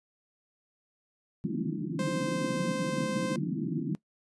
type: band-pass noise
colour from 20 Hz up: pink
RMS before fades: -32 dBFS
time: 1.44-3.95 s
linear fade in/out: 0 ms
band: 140 to 340 Hz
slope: 96 dB/octave
type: tone with pitch glide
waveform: sawtooth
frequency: 523.3 to 519.7 Hz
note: C5 to C5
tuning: 0 to -12 cents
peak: -29 dBFS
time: 1.99-3.36 s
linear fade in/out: 2 ms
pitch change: -12 cents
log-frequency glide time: 2.11-2.23 s
effects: noise-tail reverb RT60 0.1 s tail -20 dB re dry + resampled to 24000 Hz